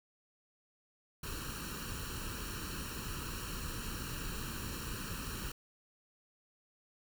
pink noise with comb filter, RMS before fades -41 dBFS, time 1.23-5.52 s, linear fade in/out 5 ms, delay 0.71 ms, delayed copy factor +0.8, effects none

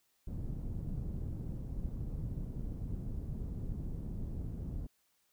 pink low-pass noise, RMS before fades -39 dBFS, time 0.27-4.87 s, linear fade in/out 10 ms, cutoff 190 Hz, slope 12 dB/octave, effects white hiss -75 dBFS RMS until 5.32 s

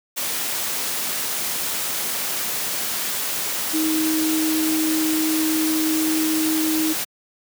sine tone in noise, 315 Hz, D#4, 21 cents sharp, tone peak -19 dBFS, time 3.73-6.94 s, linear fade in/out 20 ms, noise white, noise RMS -25 dBFS, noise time 0.16-7.05 s, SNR +3 dB, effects high-pass 150 Hz 12 dB/octave

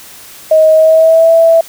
sine tone with pitch glide, 630 to 659.4 Hz, D#5 to E5, +21 to 0 cents, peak -3 dBFS, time 0.51-1.61 s, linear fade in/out 5 ms, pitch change +79 cents, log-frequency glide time 0.73-1.31 s, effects white hiss -34 dBFS RMS until 1.68 s

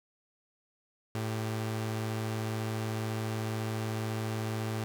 sawtooth tone pair together, 110 / 392 Hz, A2 / G4, 0 / 0 cents, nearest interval octave + minor seventh, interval 2200 cents, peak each -28 / -38 dBFS, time 1.15-4.84 s, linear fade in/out 0 ms, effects none

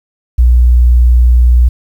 sine tone, 60.6 Hz, B1, 32 cents flat, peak -3 dBFS, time 0.38-1.69 s, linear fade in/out 10 ms, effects 7-bit

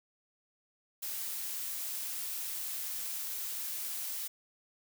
blue noise, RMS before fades -38 dBFS, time 1.02-4.28 s, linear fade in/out 10 ms, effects none

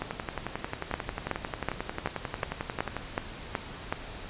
two click trains, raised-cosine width 0.5 ms, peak -12 / -16 dBFS, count 9 / 34, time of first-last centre 0.94-3.925 / 0.02-2.966 s, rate 2.68 / 11.2 Hz, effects pink hiss -42 dBFS RMS until 4.29 s + resampled to 8000 Hz

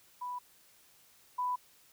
sine tone pair in turn, 987.8 / 993.4 Hz, B5 / B5, 0 / +10 cents, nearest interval unison, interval 10 cents, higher second, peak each -36 / -30 dBFS, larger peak second, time 0.21-0.39 / 1.38-1.56 s, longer neither, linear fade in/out 10 ms, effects white hiss -63 dBFS RMS until 1.92 s

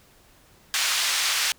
white band-pass noise, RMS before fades -24 dBFS, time 0.74-1.52 s, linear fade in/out 0 ms, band 1300 to 5600 Hz, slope 12 dB/octave, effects pink hiss -56 dBFS RMS until 1.58 s

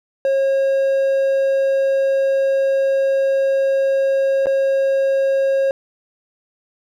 triangle tone with dropouts, 542 Hz, C#5, 39 cents flat, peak -12 dBFS, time 0.25-5.71 s, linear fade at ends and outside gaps 1 ms, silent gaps 4.459-4.468 s, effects none

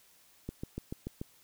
click train, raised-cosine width 3 ms, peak -24 dBFS, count 6, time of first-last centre 0.49-1.215 s, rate 6.9 Hz, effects white hiss -63 dBFS RMS until 1.43 s

